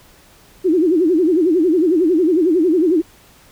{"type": "tone with vibrato", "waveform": "sine", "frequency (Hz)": 339.1, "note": "E4", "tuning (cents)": 49, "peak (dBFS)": -11, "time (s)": [0.64, 3.02], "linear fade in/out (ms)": 20, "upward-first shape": "sine", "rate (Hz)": 11, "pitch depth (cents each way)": 190, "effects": ["pink hiss -48 dBFS RMS until 3.51 s"]}